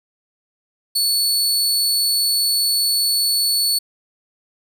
sawtooth tone, 4435 Hz, C#8, in tune, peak -13 dBFS, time 0.95-3.79 s, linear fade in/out 10 ms, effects none

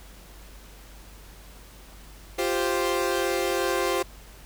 sawtooth chord, F suspended second, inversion none, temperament equal, 349.2 / 392 / 523.3 Hz, F4 / G4 / C5, 0 / 0 / 0 cents, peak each -24 dBFS, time 2.38-4.03 s, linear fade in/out 10 ms, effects added 49 Hz sine -46 dBFS peak until 4.45 s + pink hiss -50 dBFS RMS until 4.45 s

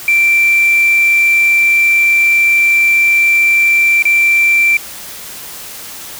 triangle tone with dropouts, 2349 Hz, D7, in tune, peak -4 dBFS, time 0.08-4.77 s, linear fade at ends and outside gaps 2 ms, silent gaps 4.024-4.053 s, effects tanh soft clip ceiling -4 dBFS + white hiss -29 dBFS RMS until 6.19 s

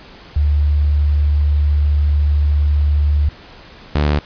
sine / sawtooth tone pair in turn, 73.42 / 73.82 Hz, D2 / D2, 0 / +9 cents, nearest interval unison, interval 9 cents, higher second, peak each -11 / -9 dBFS, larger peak second, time 0.36-3.29 / 3.95-4.19 s, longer first, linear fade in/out 5 ms, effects pink hiss -40 dBFS RMS until 4.25 s + resampled to 11025 Hz

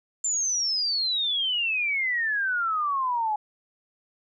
sine exponential sweep, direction down, 7280 to 830.6 Hz, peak -23 dBFS, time 0.24-3.36 s, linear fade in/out 5 ms, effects none

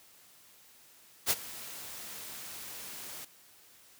white noise with ADSR envelope, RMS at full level -25 dBFS, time 1.26-3.25 s, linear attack 46 ms, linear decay 40 ms, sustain -19 dB, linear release 7 ms, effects white hiss -59 dBFS RMS until 3.99 s + high-pass 60 Hz 12 dB/octave

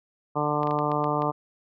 harmonic tone, 148.5 Hz, D3, 20 cents sharp, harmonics 1 / 2 / 3 / 4 / 5 / 6 / 7 / 8, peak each -31 / -31 / -31 / -31 / -31 / -31 / -31 / -31 dBFS, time 0.35-1.32 s, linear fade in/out 20 ms
clicks, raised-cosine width 0.3 ms, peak -24 dBFS, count 7, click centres 0.632 / 0.672 / 0.71 / 0.789 / 0.917 / 1.042 / 1.221 s
effects none

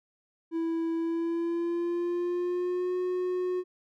triangle tone with pitch glide, 329.6 to 363.6 Hz, E4 to F#4, 0 to -30 cents, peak -25 dBFS, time 0.51-3.64 s, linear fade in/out 50 ms, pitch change +170 cents, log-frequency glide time 0.95-2.96 s, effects none

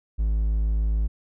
triangle tone, 53.5 Hz, A1, 48 cents flat, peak -18 dBFS, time 0.18-1.08 s, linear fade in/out 20 ms, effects none

